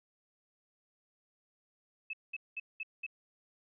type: tone bursts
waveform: sine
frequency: 2600 Hz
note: E7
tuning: 24 cents flat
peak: -36 dBFS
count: 5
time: 2.1-3.065 s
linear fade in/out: 5 ms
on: 33 ms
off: 200 ms
effects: none